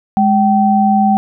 sine tone pair together, 207.7 / 771.6 Hz, G#3 / G5, 0 / -28 cents, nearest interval octave + major seventh, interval 2272 cents, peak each -11 dBFS, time 0.17-1.17 s, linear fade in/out 0 ms, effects none

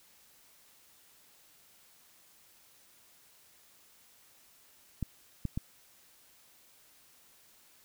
clicks, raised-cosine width 5 ms, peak -20 dBFS, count 3, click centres 5.027 / 5.453 / 5.575 s, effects white hiss -62 dBFS RMS until 7.84 s

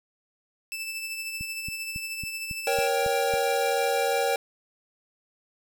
sawtooth tone with tremolo, 2640 Hz, E7, 2 cents sharp, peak -27 dBFS, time 0.72-2.87 s, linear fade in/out 0 ms, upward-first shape sine, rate 13 Hz, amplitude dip 40%
click train, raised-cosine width 5 ms, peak -25 dBFS, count 8, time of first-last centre 1.41-3.338 s, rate 3.63 Hz
square chord, G diminished, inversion first, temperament equal with one note detuned, 471.6 / 554.4 / 784 Hz, Bb4 / Db5 / G5, +20 / 0 / 0 cents, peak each -28 dBFS, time 2.67-4.36 s, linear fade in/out 2 ms
effects none

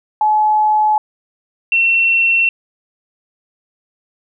sine tone pair in turn, 854 / 2711 Hz, G#5 / E7, +48 / +48 cents, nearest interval octave + minor sixth, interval 2000 cents, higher second, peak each -10 dBFS, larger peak neither, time 0.21-0.98 / 1.72-2.49 s, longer neither, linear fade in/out 2 ms, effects none

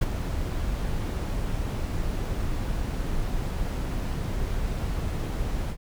brown noise with ADSR envelope, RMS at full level -19 dBFS, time 0.01-5.77 s, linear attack 11 ms, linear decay 25 ms, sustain -9 dB, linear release 68 ms, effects none

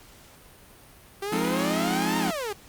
sawtooth exponential two-way sweep, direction up then down, 389.4 to 937 to 389.4 Hz, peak -25 dBFS, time 1.22-2.53 s, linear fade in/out 5 ms, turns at 2.18 s
sawtooth chord, F minor seventh, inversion none, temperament just, 174.61 / 209.5 / 261.9 / 314.3 Hz, F3 / Ab3 / C4 / Eb4, 0 / +15 / +2 / +18 cents, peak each -26 dBFS, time 1.32-2.31 s, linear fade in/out 5 ms
effects pink hiss -51 dBFS RMS until 2.68 s + Opus 48 kbps

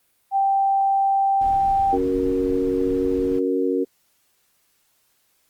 sine tone, 784 Hz, G5, in tune, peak -16 dBFS, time 0.31-1.98 s, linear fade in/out 50 ms
brown noise, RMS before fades -35 dBFS, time 1.41-3.39 s, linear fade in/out 2 ms
sine chord, F# major, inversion second, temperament equal, 277.2 / 370 / 466.2 Hz, C#4 / F#4 / A#4, 0 / 0 / 0 cents, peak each -23 / -23 / -23 dBFS, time 1.92-3.85 s, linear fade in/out 20 ms
effects white hiss -65 dBFS RMS until 5.49 s + Opus 32 kbps

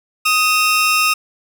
sawtooth tone pair together, 1250.2 / 2700 Hz, D#6 / E7, +8 / +41 cents, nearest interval octave + minor second, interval 1333 cents, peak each -12 dBFS, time 0.25-1.14 s, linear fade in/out 10 ms, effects none

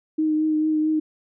sine tone with vibrato, 310 Hz, D#4, 6 cents flat, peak -18 dBFS, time 0.18-1 s, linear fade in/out 10 ms, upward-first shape triangle, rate 4.5 Hz, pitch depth 21 cents each way, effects none

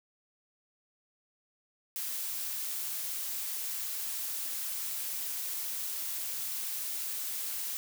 blue noise, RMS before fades -36 dBFS, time 1.96-7.77 s, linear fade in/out 0 ms, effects none

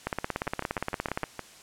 two click trains, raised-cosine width 0.5 ms, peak -18 / -13 dBFS, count 7 / 21, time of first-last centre 0.47-1.393 / 0.07-1.233 s, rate 6.5 / 17.2 Hz, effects white hiss -51 dBFS RMS until 1.62 s + low-pass 9000 Hz 12 dB/octave

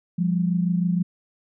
sine tone pair together, 174.61 / 201 Hz, F3 / G3, 0 / +44 cents, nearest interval major second, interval 244 cents, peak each -20 / -26 dBFS, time 0.18-1.03 s, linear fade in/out 10 ms, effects none

